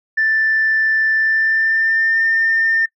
sine tone with pitch glide, 1767 to 1806.2 Hz, A6 to A6, +7 to +45 cents, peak -12 dBFS, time 0.17-2.86 s, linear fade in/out 10 ms, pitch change +38 cents, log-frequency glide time 1.15-2.21 s, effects noise-tail reverb RT60 0.1 s tail -24 dB re dry + tanh soft clip ceiling -8 dBFS

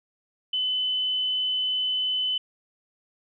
sine tone, 3021 Hz, F#7, 35 cents sharp, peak -23 dBFS, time 0.53-2.38 s, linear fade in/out 5 ms, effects none

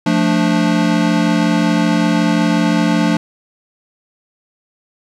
square chord, D minor, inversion first, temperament equal, 174.61 / 220 / 293.7 Hz, F3 / A3 / D4, 0 / 0 / 0 cents, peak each -17 dBFS, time 0.06-3.17 s, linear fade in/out 5 ms, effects low-pass 6000 Hz 12 dB/octave + 8-bit

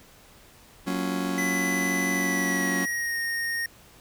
40% pulse chord, Gb major seventh, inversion none, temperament just, 185 / 231.2 / 277.5 / 346.9 Hz, Gb3 / Bb3 / Db4 / F4, 0 / -14 / +2 / -12 cents, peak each -29 / -35 / -29 / -35 dBFS, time 0.86-2.86 s, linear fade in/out 20 ms
square tone with pitch glide, 2000 to 1855.3 Hz, B6 to A#6, +21 to -9 cents, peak -27 dBFS, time 1.38-3.66 s, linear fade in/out 2 ms, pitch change -130 cents, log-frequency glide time 2.11-3.18 s
effects pink hiss -53 dBFS RMS until 4 s

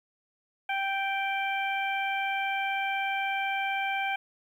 harmonic tone, 783 Hz, G5, 2 cents flat, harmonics 1 / 2 / 3 / 4, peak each -30 / -34 / -32 / -40 dBFS, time 0.69-4.16 s, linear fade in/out 5 ms, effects 10-bit

